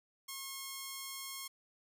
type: tone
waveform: 5% pulse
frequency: 1080 Hz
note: C#6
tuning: 45 cents flat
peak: -30 dBFS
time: 0.28-1.48 s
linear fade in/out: 10 ms
effects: none